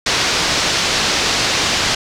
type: low-pass noise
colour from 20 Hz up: white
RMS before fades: -17 dBFS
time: 0.06-1.95 s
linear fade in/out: 5 ms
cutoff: 5800 Hz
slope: 24 dB/octave
effects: none